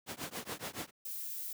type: noise with tremolo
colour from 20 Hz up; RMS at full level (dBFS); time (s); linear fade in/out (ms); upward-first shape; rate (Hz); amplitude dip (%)
pink; -37; 0.06-0.91; 50; triangle; 7.1; 100
type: noise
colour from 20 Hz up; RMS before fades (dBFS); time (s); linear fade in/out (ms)
violet; -41; 1.05-1.53; 5
effects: high-pass 150 Hz 12 dB/octave